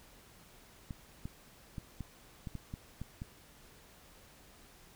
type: clicks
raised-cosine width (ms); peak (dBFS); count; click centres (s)
5; -28; 9; 0.908 / 1.255 / 1.782 / 2.007 / 2.472 / 2.553 / 2.739 / 3.016 / 3.219
effects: pink hiss -59 dBFS RMS until 4.95 s